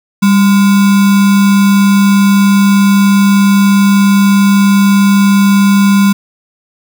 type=tone with sample-and-hold; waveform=sine; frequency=198.4 Hz; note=G3; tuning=21 cents sharp; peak=-4 dBFS; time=0.22-6.13 s; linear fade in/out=10 ms; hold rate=1225 Hz; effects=none